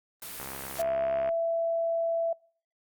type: noise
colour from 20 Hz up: white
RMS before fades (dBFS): -40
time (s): 0.22-0.82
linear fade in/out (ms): 2
type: click train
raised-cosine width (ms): 0.5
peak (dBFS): -24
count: 61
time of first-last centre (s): 0.4-1.29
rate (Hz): 67.4
type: tone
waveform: sine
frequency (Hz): 666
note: E5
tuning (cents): +18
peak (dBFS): -25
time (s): 0.79-2.33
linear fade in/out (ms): 5
effects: noise-tail reverb RT60 0.5 s tail -26 dB re dry + Opus 32 kbps